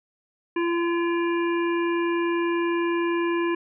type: harmonic tone with a mistuned harmonic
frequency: 341.3 Hz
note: F4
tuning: 40 cents flat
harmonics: 1 / 3 / 5 / 7 / 8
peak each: -22 / -30 / -34 / -36 / -42 dBFS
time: 0.56-3.55 s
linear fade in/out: 5 ms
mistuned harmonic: 8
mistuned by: +54 cents
effects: none